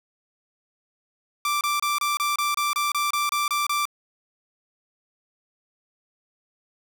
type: tone bursts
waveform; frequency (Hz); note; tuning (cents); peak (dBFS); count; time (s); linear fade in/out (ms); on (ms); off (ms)
sawtooth; 1174.7; D6; 0; -18; 13; 1.45-3.854; 2; 160; 27
effects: 8-bit